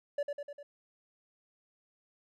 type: tone with echo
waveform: triangle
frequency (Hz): 576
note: D5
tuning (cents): -34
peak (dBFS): -27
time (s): 0.18-0.23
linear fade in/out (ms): 5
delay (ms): 100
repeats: 4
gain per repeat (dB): -4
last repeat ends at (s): 0.63
effects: none